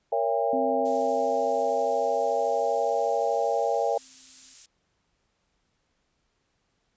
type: chord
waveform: sine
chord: A# diminished seventh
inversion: none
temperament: just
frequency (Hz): 466.2 / 559.4 / 671.3 / 805.5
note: A#4 / C#5 / E5 / G5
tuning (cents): 0 / +16 / +31 / +47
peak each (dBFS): -28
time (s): 0.12-3.98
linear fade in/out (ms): 5
type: tone with exponential decay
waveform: sine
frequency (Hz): 261.6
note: C4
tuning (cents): 0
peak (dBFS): -28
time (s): 0.53-4.54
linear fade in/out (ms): 2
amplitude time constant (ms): 870
type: noise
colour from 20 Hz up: violet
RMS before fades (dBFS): -39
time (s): 0.85-4.66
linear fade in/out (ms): 5
effects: pink hiss -73 dBFS RMS until 6.96 s + resampled to 16000 Hz